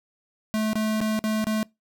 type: tone with dropouts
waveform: square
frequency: 216.8 Hz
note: A3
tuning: 25 cents flat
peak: -23 dBFS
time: 0.54-1.63 s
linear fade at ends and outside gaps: 0 ms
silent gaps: 0.732-0.755 / 1.005-1.013 / 1.191-1.24 / 1.442-1.469 s
effects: noise-tail reverb RT60 0.2 s tail -24 dB re dry